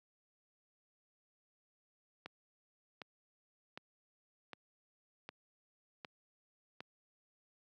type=click train; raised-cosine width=0.3 ms; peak=-29 dBFS; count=7; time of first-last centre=2.26-6.805 s; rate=1.32 Hz; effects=high-pass 150 Hz 12 dB/octave